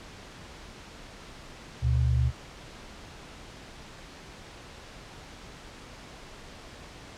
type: tone pair together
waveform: sine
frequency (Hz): 72.59 / 121.9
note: D2 / B2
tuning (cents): -20 / -22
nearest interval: major sixth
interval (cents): 898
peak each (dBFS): -24 / -24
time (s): 1.81-2.32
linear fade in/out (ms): 50
effects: pink hiss -46 dBFS RMS until 7.17 s + low-pass 6000 Hz 12 dB/octave